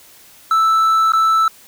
triangle tone with dropouts, 1318.5 Hz, E6, in tune, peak -9 dBFS, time 0.51-1.48 s, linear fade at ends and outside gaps 2 ms, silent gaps 1.121-1.134 s, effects white hiss -45 dBFS RMS until 1.67 s

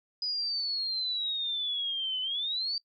sine exponential two-way sweep, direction down then up, 4978 to 3002 to 4670 Hz, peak -29 dBFS, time 0.22-2.78 s, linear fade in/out 2 ms, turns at 2.21 s, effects noise-tail reverb RT60 0.1 s tail -22 dB re dry

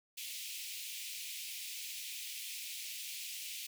pink high-pass noise, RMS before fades -44 dBFS, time 0.17-3.67 s, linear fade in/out 10 ms, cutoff 2300 Hz, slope 48 dB/octave, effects none

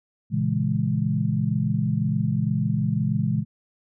sine chord, A# half-diminished seventh, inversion none, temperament equal, 116.54 / 138.59 / 164.81 / 207.7 Hz, A#2 / C#3 / E3 / G#3, 0 / 0 / 0 / 0 cents, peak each -26 dBFS, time 0.3-3.45 s, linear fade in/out 50 ms, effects none

